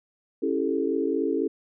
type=chord; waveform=sine; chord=A dominant seventh; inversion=first; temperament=just; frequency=275 / 330 / 396 / 440 Hz; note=C#4 / E4 / G4 / A4; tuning=-14 / +2 / +18 / 0 cents; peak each=-28 / -28 / -29 / -28 dBFS; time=0.42-1.48 s; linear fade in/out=10 ms; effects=none